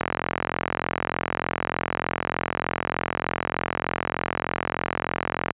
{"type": "click train", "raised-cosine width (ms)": 0.5, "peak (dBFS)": -7, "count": 239, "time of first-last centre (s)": [0.01, 5.507], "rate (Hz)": 43.3, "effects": ["high-pass 80 Hz 12 dB/octave", "resampled to 8000 Hz"]}